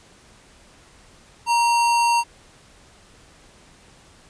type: tone with sample-and-hold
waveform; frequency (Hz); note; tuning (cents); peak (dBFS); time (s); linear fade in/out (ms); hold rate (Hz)
sine; 940; A#5; +14; -15; 1.46-2.24; 50; 3675
effects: pink hiss -51 dBFS RMS until 4.29 s + resampled to 22050 Hz